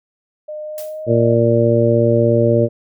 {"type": "tone with pitch glide", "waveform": "sine", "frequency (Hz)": [608, 622.6], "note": ["D#5", "D#5"], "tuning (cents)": [-40, 1], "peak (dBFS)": -25, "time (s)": [0.48, 1.35], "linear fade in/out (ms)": 10, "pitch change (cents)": 41, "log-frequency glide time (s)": [0.62, 1.02]}
{"type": "noise with exponential decay", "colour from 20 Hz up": "blue", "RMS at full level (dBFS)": -30, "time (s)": [0.78, 1.04], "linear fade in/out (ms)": 0, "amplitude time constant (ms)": 55}
{"type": "harmonic tone", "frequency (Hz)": 116.54, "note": "A#2", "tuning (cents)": 0, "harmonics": [1, 2, 3, 4, 5], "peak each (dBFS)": [-16, -19, -18, -17, -16], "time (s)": [1.06, 2.69], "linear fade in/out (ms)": 50}
{"effects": []}